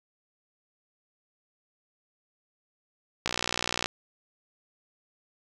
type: click train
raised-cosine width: 0.2 ms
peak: -10 dBFS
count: 37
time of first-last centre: 3.26-3.859 s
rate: 60.1 Hz
effects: none